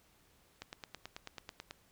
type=click train; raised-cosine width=0.2 ms; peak=-26 dBFS; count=11; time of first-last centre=0.62-1.709 s; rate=9.18 Hz; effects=pink hiss -68 dBFS RMS until 1.91 s